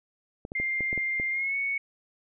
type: clicks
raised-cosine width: 2 ms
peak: -23 dBFS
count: 7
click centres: 0.451 / 0.519 / 0.6 / 0.807 / 0.929 / 0.977 / 1.199 s
type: tone with pitch glide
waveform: sine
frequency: 2105 to 2219 Hz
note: C7 to C#7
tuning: +10 to +1 cents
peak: -26 dBFS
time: 0.55-1.78 s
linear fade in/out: 5 ms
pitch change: +91 cents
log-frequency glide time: 1.31-1.56 s
effects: none